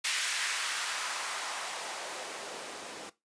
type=noise with band-pass filter sweep; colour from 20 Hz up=blue; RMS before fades=-36 dBFS; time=0.04-3.1 s; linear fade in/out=10 ms; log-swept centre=2100 to 340 Hz; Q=1.2; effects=noise-tail reverb RT60 0.2 s tail -17 dB re dry + resampled to 22050 Hz